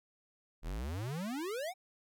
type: exponential sweep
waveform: square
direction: up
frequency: 36.71 to 784 Hz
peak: -37 dBFS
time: 0.62-1.74 s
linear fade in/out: 50 ms
effects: none